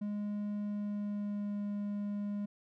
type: tone with pitch glide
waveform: triangle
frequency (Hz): 206.8 to 204.7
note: G#3 to G#3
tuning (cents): -7 to -25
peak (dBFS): -32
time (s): 0.01-2.46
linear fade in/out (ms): 10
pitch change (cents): -18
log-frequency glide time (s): 0.58-1.63
effects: none